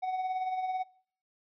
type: tone with tremolo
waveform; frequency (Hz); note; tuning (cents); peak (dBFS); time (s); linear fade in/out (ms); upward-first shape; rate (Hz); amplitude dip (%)
triangle; 746; F#5; +14; -26; 0.02-0.84; 20; sine; 18; 45
effects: noise-tail reverb RT60 0.5 s tail -21 dB re dry + resampled to 11025 Hz